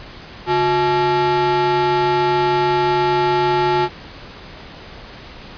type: ring-modulated tone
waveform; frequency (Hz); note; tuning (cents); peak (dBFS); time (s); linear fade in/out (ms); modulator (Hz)
square; 250.7; B3; +26; -12; 0.46-3.89; 50; 611
effects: pink hiss -37 dBFS RMS until 5.57 s + resampled to 11025 Hz